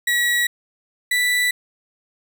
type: tone pair in turn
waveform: 35% pulse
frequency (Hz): 1925 / 1972.3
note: B6 / B6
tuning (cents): -45 / -3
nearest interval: unison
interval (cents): 42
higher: second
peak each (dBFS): -15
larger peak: neither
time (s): 0.07-0.47 / 1.11-1.51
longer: neither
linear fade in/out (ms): 5
effects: none